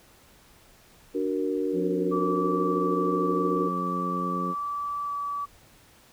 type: chord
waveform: sine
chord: D augmented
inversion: none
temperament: equal with one note detuned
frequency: 293.7 / 371.1 / 466.2 Hz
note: D4 / F#4 / A#4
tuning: 0 / +5 / 0 cents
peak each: -29 dBFS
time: 1.14-3.69 s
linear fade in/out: 20 ms
type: harmonic tone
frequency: 89.5 Hz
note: F2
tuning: 43 cents sharp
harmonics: 2 / 3 / 4 / 5 / 6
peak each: -31 / -35 / -37 / -39 / -41 dBFS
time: 1.72-4.55 s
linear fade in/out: 50 ms
type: tone with pitch glide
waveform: sine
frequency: 1157 to 1148.3 Hz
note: D6 to D6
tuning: -26 to -39 cents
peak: -28 dBFS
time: 2.11-5.46 s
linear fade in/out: 20 ms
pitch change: -13 cents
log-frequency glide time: 5.05-5.12 s
effects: pink hiss -56 dBFS RMS until 6.12 s